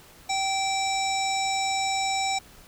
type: harmonic tone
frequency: 775 Hz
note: G5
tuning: 20 cents flat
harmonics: 1 / 3 / 5 / 7 / 9 / 10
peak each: -26 / -31 / -33 / -34 / -36 / -36 dBFS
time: 0.29-2.39 s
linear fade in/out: 10 ms
effects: pink hiss -51 dBFS RMS until 2.67 s